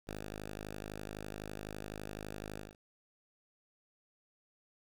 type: tone with ADSR envelope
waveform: 5% pulse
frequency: 51.91 Hz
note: G#1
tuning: in tune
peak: -29 dBFS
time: 0.07-2.76 s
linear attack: 11 ms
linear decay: 130 ms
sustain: -2 dB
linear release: 190 ms
effects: 11-bit